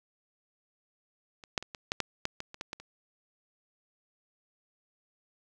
clicks, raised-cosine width 0.2 ms, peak -30 / -10 / -24 / -23 / -12 / -11 / -13 / -20 / -27 / -19 / -19 / -29 dBFS, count 12, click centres 1.438 / 1.578 / 1.626 / 1.748 / 1.919 / 2.003 / 2.254 / 2.404 / 2.544 / 2.611 / 2.731 / 2.8 s, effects none

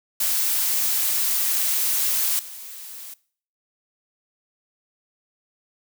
blue noise with level steps, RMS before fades -22 / -38 dBFS, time 0.2-3.14 s, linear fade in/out 5 ms, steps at 2.39 s, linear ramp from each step 2 ms, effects noise-tail reverb RT60 0.5 s tail -21 dB re dry

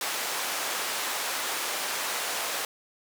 pink band-pass noise, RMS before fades -31 dBFS, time 0.01-2.65 s, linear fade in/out 2 ms, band 680 to 16000 Hz, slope 12 dB/octave, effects none

